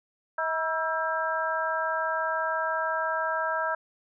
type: harmonic tone with a mistuned harmonic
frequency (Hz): 320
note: D#4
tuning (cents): +49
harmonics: 2 / 3 / 4 / 5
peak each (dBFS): -31 / -31 / -31 / -31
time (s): 0.38-3.75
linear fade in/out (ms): 5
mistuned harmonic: 4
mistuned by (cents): +61
effects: none